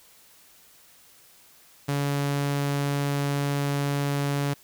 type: tone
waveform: sawtooth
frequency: 142 Hz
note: C#3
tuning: 42 cents sharp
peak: -20 dBFS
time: 1.88-4.54 s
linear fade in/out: 10 ms
effects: white hiss -55 dBFS RMS until 4.63 s